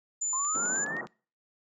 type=tone; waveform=sine; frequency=7040 Hz; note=A8; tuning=in tune; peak=-28 dBFS; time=0.21-0.85 s; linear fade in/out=10 ms
type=linear sweep; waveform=sine; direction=up; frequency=1011 to 1900 Hz; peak=-32 dBFS; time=0.33-1.01 s; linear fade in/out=2 ms
type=click train; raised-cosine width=0.2 ms; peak=-32 dBFS; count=7; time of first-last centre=0.45-1.07 s; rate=9.67 Hz
type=band-pass noise; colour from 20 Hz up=pink; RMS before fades=-40 dBFS; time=0.54-1.07 s; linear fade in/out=20 ms; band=160 to 1400 Hz; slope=48 dB/octave
effects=noise-tail reverb RT60 0.4 s tail -24 dB re dry